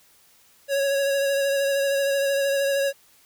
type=tone with vibrato; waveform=square; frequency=554.4 Hz; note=C#5; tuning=in tune; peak=-21 dBFS; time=0.68-2.93 s; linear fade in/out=50 ms; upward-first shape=triangle; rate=13 Hz; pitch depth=26 cents each way; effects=white hiss -57 dBFS RMS until 3.25 s